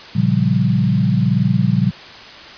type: chord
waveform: sine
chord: G half-diminished seventh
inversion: first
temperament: equal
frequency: 116.54 / 138.59 / 174.61 / 196 Hz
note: Bb2 / Db3 / F3 / G3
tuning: 0 / 0 / 0 / 0 cents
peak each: -18 dBFS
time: 0.15-1.91 s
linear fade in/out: 10 ms
effects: white hiss -36 dBFS RMS until 2.57 s + resampled to 11025 Hz